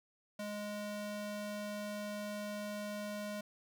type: ring-modulated tone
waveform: square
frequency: 415.3 Hz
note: G#4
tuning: in tune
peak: -37 dBFS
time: 0.39-3.41 s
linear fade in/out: 5 ms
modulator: 207 Hz
effects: none